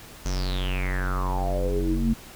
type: tone with low-pass filter sweep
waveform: square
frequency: 46.25 Hz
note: F#1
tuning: in tune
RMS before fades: -25 dBFS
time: 0.25-2.14 s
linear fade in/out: 10 ms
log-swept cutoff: 6400 to 210 Hz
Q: 9.5
effects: pink hiss -45 dBFS RMS until 2.35 s